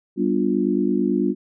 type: chord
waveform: sine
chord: G dominant seventh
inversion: none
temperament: just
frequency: 196 / 245 / 294 / 352.8 Hz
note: G3 / B3 / D4 / F4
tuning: 0 / -14 / +2 / +18 cents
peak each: -23 dBFS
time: 0.16-1.35 s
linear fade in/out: 50 ms
effects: none